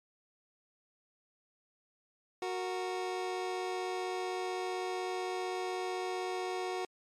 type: tone pair together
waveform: 25% pulse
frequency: 368.6 / 464.4 Hz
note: F#4 / A#4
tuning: -7 / -7 cents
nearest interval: major third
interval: 400 cents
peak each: -31 / -38 dBFS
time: 2.42-6.85 s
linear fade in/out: 2 ms
effects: low-pass 7000 Hz 12 dB/octave + MP3 96 kbps